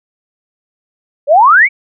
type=exponential sweep; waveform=sine; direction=up; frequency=539 to 2349 Hz; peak=-3 dBFS; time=1.27-1.69 s; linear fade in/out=50 ms; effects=none